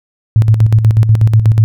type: tone with tremolo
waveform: sine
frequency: 110 Hz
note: A2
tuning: in tune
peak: -3 dBFS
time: 0.36-1.64 s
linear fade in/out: 0 ms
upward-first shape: square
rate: 8.2 Hz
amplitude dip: 60%
effects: none

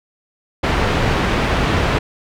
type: low-pass noise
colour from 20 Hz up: pink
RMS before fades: -17 dBFS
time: 0.63-1.99 s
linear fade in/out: 10 ms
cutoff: 2700 Hz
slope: 12 dB/octave
effects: none

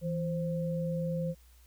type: tone pair together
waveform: sine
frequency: 164.81 / 523.8 Hz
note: E3 / C5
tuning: 0 / +2 cents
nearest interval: octave + minor sixth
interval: 2002 cents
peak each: -31 / -35 dBFS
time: 0.01-1.35 s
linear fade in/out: 50 ms
effects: added 60 Hz sine -56 dBFS peak until 1.66 s + white hiss -65 dBFS RMS until 1.66 s

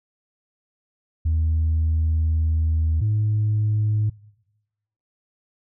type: tone pair in turn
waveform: sine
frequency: 79.7 / 106.55 Hz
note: D#2 / G#2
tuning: +42 / +45 cents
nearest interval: perfect fourth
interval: 503 cents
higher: second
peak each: -16 dBFS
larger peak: neither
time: 1.25-3.01 / 3.01-4.1 s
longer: first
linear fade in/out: 10 ms
effects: noise-tail reverb RT60 1.0 s tail -24 dB re dry + tanh soft clip ceiling -15 dBFS

